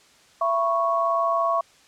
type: tone cluster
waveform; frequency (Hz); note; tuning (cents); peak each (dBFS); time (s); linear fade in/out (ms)
sine; 671 / 985 / 1106; E5 / B5 / C#6; +31 / -5 / -4; -23 / -31 / -22; 0.41-1.61; 5
effects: white hiss -55 dBFS RMS until 1.87 s + low-pass 7000 Hz 12 dB/octave